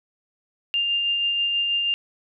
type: tone with tremolo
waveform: sine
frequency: 2800 Hz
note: F7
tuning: 4 cents sharp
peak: -19 dBFS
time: 0.74-1.94 s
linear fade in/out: 0 ms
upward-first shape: sine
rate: 6.2 Hz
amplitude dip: 25%
effects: none